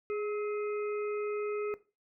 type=harmonic tone with a mistuned harmonic; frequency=417 Hz; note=G#4; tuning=7 cents sharp; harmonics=1 / 3 / 5 / 6; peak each=-31 / -43 / -49 / -49 dBFS; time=0.1-1.74 s; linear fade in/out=0 ms; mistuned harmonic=3; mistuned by=+47 cents; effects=noise-tail reverb RT60 0.3 s tail -17 dB re dry